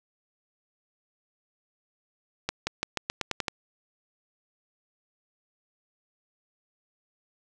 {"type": "accelerating click train", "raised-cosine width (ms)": 0.2, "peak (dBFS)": -10, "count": 9, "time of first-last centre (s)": [2.49, 3.482], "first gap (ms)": 180, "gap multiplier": 0.89, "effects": []}